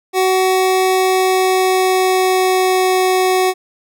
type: tone with pitch glide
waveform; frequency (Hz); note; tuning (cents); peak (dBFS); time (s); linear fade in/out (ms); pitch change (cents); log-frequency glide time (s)
25% pulse; 374.8 to 371.8; F#4 to F#4; +22 to +8; -8; 0.13-3.54; 50; -14; 1.01-2.98
effects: none